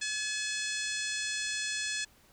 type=harmonic tone; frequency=854 Hz; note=G#5; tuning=48 cents sharp; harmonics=2 / 3 / 4 / 5 / 6 / 7 / 8 / 9 / 10; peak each=-37 / -39 / -40 / -41 / -42 / -42 / -43 / -44 / -44 dBFS; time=0.01-2.05 s; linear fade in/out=10 ms; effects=pink hiss -62 dBFS RMS until 2.32 s